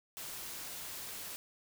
white noise, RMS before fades -44 dBFS, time 0.17-1.36 s, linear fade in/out 0 ms, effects none

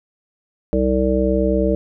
harmonic tone, 64.5 Hz, C2, 24 cents flat, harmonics 1 / 3 / 5 / 7 / 9, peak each -21 / -21 / -21 / -21 / -21 dBFS, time 0.73-1.75 s, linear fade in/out 0 ms, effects none

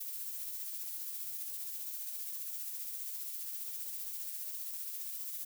violet noise with tremolo, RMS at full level -40 dBFS, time 0-5.45 s, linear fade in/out 10 ms, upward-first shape sine, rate 15 Hz, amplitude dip 30%, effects none

